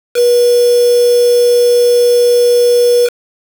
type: tone with quantisation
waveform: sine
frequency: 483.8 Hz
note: B4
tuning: 36 cents flat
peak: -6 dBFS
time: 0.14-3.1 s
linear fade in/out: 50 ms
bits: 3
effects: none